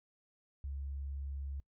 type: tone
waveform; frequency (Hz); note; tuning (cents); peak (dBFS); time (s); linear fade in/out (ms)
sine; 69.3; C#2; 0; -38; 0.64-1.6; 0
effects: noise-tail reverb RT60 0.1 s tail -23 dB re dry